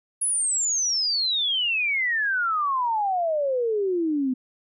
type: exponential sweep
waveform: sine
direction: down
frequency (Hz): 10600 to 249.9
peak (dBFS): -21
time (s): 0.21-4.34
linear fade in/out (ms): 10
effects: none